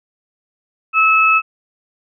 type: tone pair together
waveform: sine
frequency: 1299 / 2598 Hz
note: E6 / E7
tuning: -26 / -26 cents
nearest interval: octave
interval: 1200 cents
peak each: -12 dBFS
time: 0.93-1.42 s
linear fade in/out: 50 ms
effects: none